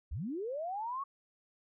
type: linear sweep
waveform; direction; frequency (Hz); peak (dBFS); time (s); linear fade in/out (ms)
sine; up; 47.74 to 1130; -35; 0.11-1.04; 10
effects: none